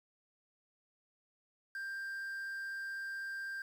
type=tone with quantisation; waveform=triangle; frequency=1584 Hz; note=G6; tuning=18 cents sharp; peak=-37 dBFS; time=1.75-3.62 s; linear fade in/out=2 ms; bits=10; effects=none